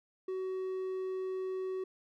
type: tone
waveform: triangle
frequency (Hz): 375.6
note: F#4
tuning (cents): +26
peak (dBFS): -32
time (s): 0.28-1.84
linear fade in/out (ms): 5
effects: none